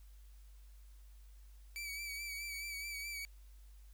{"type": "tone with vibrato", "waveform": "sawtooth", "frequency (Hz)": 2295, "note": "D7", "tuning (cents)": -40, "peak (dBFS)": -38, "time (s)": [1.76, 3.25], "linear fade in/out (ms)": 0, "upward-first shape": "sine", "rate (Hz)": 4.7, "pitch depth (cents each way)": 38, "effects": ["added 50 Hz sine -54 dBFS peak until 3.93 s", "white hiss -71 dBFS RMS until 3.93 s"]}